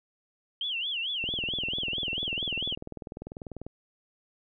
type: tone with vibrato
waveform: sine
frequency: 3045 Hz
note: F#7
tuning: 49 cents sharp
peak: -29 dBFS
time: 0.61-2.75 s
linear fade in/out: 2 ms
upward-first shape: sine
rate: 4.5 Hz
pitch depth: 220 cents each way
type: click train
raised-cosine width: 2 ms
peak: -25 dBFS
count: 50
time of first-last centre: 1.24-3.666 s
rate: 20.2 Hz
effects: none